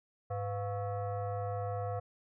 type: tone with frequency modulation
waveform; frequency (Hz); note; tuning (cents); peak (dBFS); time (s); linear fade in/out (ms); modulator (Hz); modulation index
sine; 102.4; G#2; -24; -33; 0.3-2; 10; 605; 1.2
effects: none